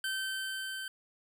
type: tone with level ramp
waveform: 25% pulse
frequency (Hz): 1546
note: G6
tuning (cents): -24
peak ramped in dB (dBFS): -28 to -34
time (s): 0.04-0.88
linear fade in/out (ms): 2
effects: none